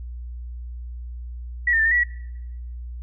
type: tone with pitch steps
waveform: sine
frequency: 1932 / 1816 / 1775 / 1827 / 1945 / 1927 Hz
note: B6 / A#6 / A6 / A#6 / B6 / B6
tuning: -39 / -46 / +15 / -35 / -27 / -43 cents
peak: -16 dBFS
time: 1.67-2.036 s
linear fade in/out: 5 ms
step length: 61 ms
effects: noise-tail reverb RT60 1.0 s tail -25 dB re dry + added 60 Hz sine -31 dBFS peak until 3.02 s